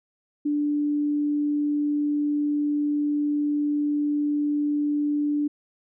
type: tone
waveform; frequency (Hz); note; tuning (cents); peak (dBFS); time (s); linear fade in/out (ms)
sine; 293.7; D4; 0; -21; 0.45-5.48; 10
effects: none